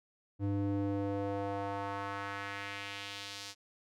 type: tone with band-pass filter sweep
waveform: square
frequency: 99.9 Hz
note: G2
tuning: 33 cents sharp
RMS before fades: -37 dBFS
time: 0.39-3.55 s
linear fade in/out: 50 ms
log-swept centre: 210 to 5200 Hz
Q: 1.5
effects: none